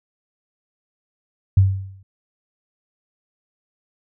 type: tone with exponential decay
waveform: sine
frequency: 96.3 Hz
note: G2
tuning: 30 cents flat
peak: -7 dBFS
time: 1.57-2.03 s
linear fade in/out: 5 ms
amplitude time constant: 100 ms
effects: none